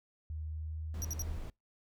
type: tone with pitch glide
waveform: sine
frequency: 77.78 to 78.87 Hz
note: D#2 to D#2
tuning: 0 to +24 cents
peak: -37 dBFS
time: 0.3-1.37 s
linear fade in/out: 0 ms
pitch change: +24 cents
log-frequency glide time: 0.44-0.86 s
type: noise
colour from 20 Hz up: brown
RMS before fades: -43 dBFS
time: 0.94-1.5 s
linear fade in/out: 2 ms
type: tone bursts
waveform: 40% pulse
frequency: 5780 Hz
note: F#8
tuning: 41 cents flat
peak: -35 dBFS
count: 3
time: 1.02-1.22 s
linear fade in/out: 0 ms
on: 26 ms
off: 61 ms
effects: noise-tail reverb RT60 0.2 s tail -26 dB re dry